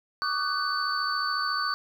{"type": "tone cluster", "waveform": "sine", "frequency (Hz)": [1137, 1211, 1499, 4518], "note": ["C#6", "D#6", "F#6", "C#8"], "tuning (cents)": [44, -47, 22, 32], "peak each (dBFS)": -31, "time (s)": [0.22, 1.74], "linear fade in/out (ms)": 0, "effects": ["9-bit"]}